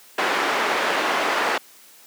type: band-pass noise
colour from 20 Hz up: white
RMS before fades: -22 dBFS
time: 0.18-1.58 s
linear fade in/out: 5 ms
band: 330 to 1700 Hz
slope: 12 dB/octave
effects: white hiss -49 dBFS RMS until 2.06 s + high-pass 200 Hz 12 dB/octave